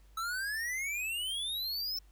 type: exponential sweep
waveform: square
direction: up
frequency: 1300 to 5360 Hz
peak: -34 dBFS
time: 0.17-1.99 s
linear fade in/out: 5 ms
effects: added 50 Hz sine -56 dBFS peak until 2.11 s + pink hiss -69 dBFS RMS until 2.11 s